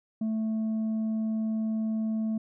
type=tone with tanh clipping; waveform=sine; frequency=220 Hz; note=A3; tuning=in tune; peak=-27 dBFS; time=0.21-2.38 s; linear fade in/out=5 ms; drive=3 dB; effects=none